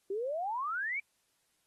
sine exponential sweep, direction up, 377.1 to 2349 Hz, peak -32 dBFS, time 0.1-1 s, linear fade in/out 5 ms, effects white hiss -75 dBFS RMS until 1.66 s + AAC 32 kbps

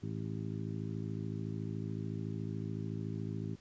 harmonic tone with a mistuned harmonic, 53.8 Hz, A1, 38 cents flat, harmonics 2 / 3 / 4 / 5 / 6 / 7, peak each -40 / -41 / -44 / -46 / -48 / -49 dBFS, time 0.02-3.56 s, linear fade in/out 20 ms, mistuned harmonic 7, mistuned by +72 cents, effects pink hiss -64 dBFS RMS until 3.6 s + resampled to 16000 Hz

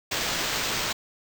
white noise with sample-and-hold, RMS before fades -28 dBFS, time 0.11-0.93 s, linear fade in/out 10 ms, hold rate 11025 Hz, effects none

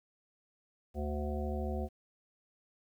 harmonic tone, 74 Hz, D2, 14 cents sharp, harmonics 1 / 3 / 5 / 7 / 9 / 10, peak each -35 / -40 / -42 / -43 / -45 / -45 dBFS, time 0.94-1.89 s, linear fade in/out 50 ms, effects 11-bit

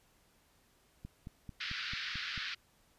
click train, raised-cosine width 5 ms, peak -32 dBFS, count 7, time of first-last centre 1.05-2.377 s, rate 4.52 Hz
pink band-pass noise, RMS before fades -40 dBFS, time 1.6-2.55 s, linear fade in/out 10 ms, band 1400 to 4900 Hz, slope 48 dB/octave
effects pink hiss -69 dBFS RMS until 2.98 s + resampled to 32000 Hz

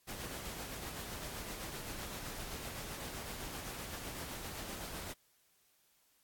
pink noise with tremolo, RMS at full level -43 dBFS, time 0.07-5.14 s, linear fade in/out 20 ms, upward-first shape sine, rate 7.8 Hz, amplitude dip 30%, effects white hiss -72 dBFS RMS until 6.23 s + AAC 64 kbps

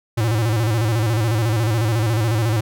square tone with vibrato, 111.9 Hz, A2, 30 cents sharp, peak -17 dBFS, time 0.17-2.61 s, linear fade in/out 10 ms, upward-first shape square, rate 14 Hz, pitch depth 91 cents each way, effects none

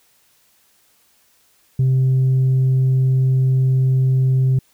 sine tone with tanh clipping, 130.81 Hz, C3, in tune, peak -13 dBFS, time 1.79-4.59 s, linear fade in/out 5 ms, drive 1 dB, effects white hiss -58 dBFS RMS until 4.73 s

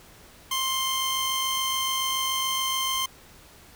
sawtooth tone pair together, 1057 / 3124 Hz, C6 / G7, +17 / -7 cents, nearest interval octave + perfect fifth, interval 1876 cents, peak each -24 / -24 dBFS, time 0.51-3.06 s, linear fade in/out 5 ms, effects pink hiss -51 dBFS RMS until 3.75 s

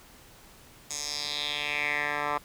10% pulse tone with band-pass filter sweep, 146.83 Hz, D3, in tune, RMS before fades -31 dBFS, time 0.9-2.38 s, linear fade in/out 5 ms, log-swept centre 6900 to 1200 Hz, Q 3.7, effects pink hiss -53 dBFS RMS until 2.44 s

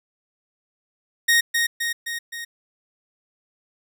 sawtooth tone with echo, 1864.7 Hz, A#6, in tune, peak -11 dBFS, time 1.28-1.41 s, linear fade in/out 10 ms, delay 260 ms, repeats 4, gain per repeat -4 dB, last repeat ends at 2.45 s, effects none

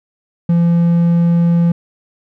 triangle tone, 170.4 Hz, F3, 42 cents flat, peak -7 dBFS, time 0.49-1.72 s, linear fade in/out 5 ms, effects none

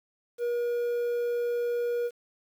triangle tone with quantisation, 478.4 Hz, A#4, 45 cents sharp, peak -24 dBFS, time 0.38-2.11 s, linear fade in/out 50 ms, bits 9, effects none

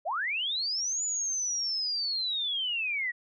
sine linear two-way sweep, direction up then down, 549 to 7000 to 1884 Hz, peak -28 dBFS, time 0.05-3.12 s, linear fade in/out 20 ms, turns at 1.03 s, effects none

